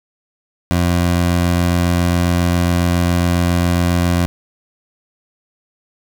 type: tone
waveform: 20% pulse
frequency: 87.31 Hz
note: F2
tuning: in tune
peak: -8 dBFS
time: 0.71-4.26 s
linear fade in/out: 0 ms
effects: none